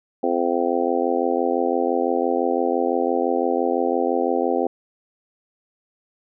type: harmonic tone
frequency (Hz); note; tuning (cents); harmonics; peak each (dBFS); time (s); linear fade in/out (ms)
85.9; F2; -28; 3 / 4 / 5 / 6 / 7 / 8 / 9; -26 / -25 / -25 / -24 / -35 / -28 / -26; 0.23-4.67; 5
effects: none